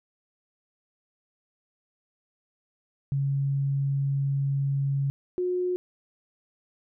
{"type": "tone pair in turn", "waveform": "sine", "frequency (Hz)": [138.59, 361.5], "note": ["C#3", "F#4"], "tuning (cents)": [0, -40], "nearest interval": "octave + perfect fourth", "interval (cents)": 1660, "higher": "second", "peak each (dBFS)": [-23, -24], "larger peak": "first", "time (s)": [[3.12, 5.1], [5.38, 5.76]], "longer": "first", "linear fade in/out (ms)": 0, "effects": []}